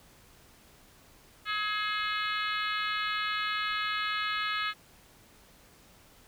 harmonic tone with a mistuned harmonic, 425.2 Hz, G#4, 41 cents sharp, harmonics 3 / 4 / 5 / 6 / 7 / 8 / 9 / 10, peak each -33 / -35 / -37 / -39 / -40 / -41 / -42 / -43 dBFS, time 1.45-4.74 s, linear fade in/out 50 ms, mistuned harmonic 4, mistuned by -34 cents, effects pink hiss -58 dBFS RMS until 6.27 s

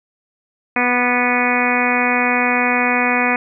harmonic tone with a mistuned harmonic, 246.3 Hz, B3, 5 cents flat, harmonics 1 / 2 / 3 / 4 / 5 / 6 / 7 / 8 / 9 / 10, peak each -21 / -24 / -22 / -24 / -25 / -26 / -24 / -23 / -22 / -22 dBFS, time 0.76-3.36 s, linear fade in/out 2 ms, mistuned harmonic 5, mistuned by -18 cents, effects none

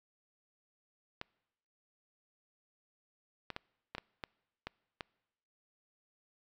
clicks, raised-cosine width 0.3 ms, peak -23 dBFS, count 8, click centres 1.214 / 3.503 / 3.564 / 3.95 / 3.982 / 4.238 / 4.67 / 5.008 s, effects noise-tail reverb RT60 1.0 s tail -26 dB re dry

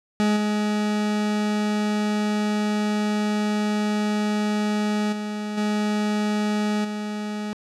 40% pulse tone with level steps, 210 Hz, G#3, 19 cents sharp, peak -17 / -20 / -26 / -20 / -26 dBFS, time 0.2-7.53 s, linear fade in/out 0 ms, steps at 0.36 / 5.12 / 5.57 / 6.84 s, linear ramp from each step 10 ms, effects low-pass 7000 Hz 12 dB/octave

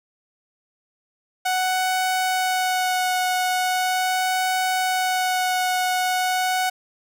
sawtooth tone with vibrato, 740 Hz, F#5, in tune, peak -16 dBFS, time 1.45-6.7 s, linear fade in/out 10 ms, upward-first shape sine, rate 0.4 Hz, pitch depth 11 cents each way, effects none

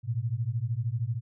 sine beating tone pair, 110 / 123 Hz, A2 / B2, 0 / -7 cents, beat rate 13 Hz, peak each -30 / -30 dBFS, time 0.03-1.21 s, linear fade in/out 50 ms, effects none

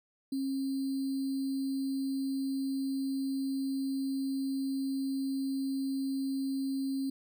sine tone with sample-and-hold, 270 Hz, C#4, 45 cents flat, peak -30 dBFS, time 0.32-7.1 s, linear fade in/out 5 ms, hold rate 4410 Hz, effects none

